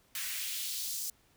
white noise with high-pass filter sweep, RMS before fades -37 dBFS, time 0.15-1.1 s, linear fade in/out 2 ms, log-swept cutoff 1700 to 6100 Hz, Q 1.5, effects pink hiss -67 dBFS RMS until 1.36 s

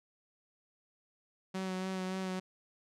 sawtooth tone with vibrato, 187.4 Hz, F#3, 22 cents sharp, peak -31 dBFS, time 1.54-2.4 s, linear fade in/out 10 ms, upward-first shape sine, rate 3.5 Hz, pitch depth 20 cents each way, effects low-pass 8000 Hz 12 dB/octave

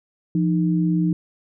sine tone pair together, 171.9 / 309 Hz, F3 / D#4, -27 / -12 cents, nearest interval minor seventh, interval 1015 cents, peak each -18 / -22 dBFS, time 0.35-1.13 s, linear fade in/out 2 ms, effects none

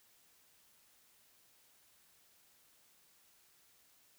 silence, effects white hiss -68 dBFS RMS until 4.18 s

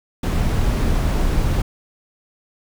brown noise, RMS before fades -18 dBFS, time 0.23-1.62 s, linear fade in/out 5 ms, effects none

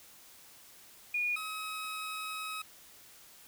sine / 20% pulse tone pair in turn, 2443 / 1274.1 Hz, D#7 / D#6, -32 / +41 cents, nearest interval major seventh, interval 1127 cents, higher first, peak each -29 / -32 dBFS, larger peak first, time 1.14-1.36 / 1.36-2.62 s, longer second, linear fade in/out 5 ms, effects white hiss -56 dBFS RMS until 3.47 s

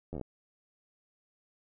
slowing click train, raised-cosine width 2 ms, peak -26 dBFS, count 7, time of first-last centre 0.13-0.213 s, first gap 11 ms, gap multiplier 1.09, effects none

